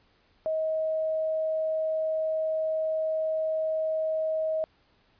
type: tone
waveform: sine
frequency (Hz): 633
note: D#5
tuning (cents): +30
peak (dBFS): -25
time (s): 0.46-4.64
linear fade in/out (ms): 0
effects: pink hiss -65 dBFS RMS until 5.19 s + resampled to 11025 Hz